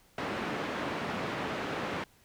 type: band-pass noise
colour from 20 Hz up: pink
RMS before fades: -35 dBFS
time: 0.18-2.04 s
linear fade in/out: 2 ms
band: 190 to 2300 Hz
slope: 12 dB/octave
effects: pink hiss -63 dBFS RMS until 2.24 s